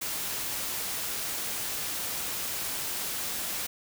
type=noise; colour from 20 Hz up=white; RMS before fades=-33 dBFS; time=0.01-3.67 s; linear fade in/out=10 ms; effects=none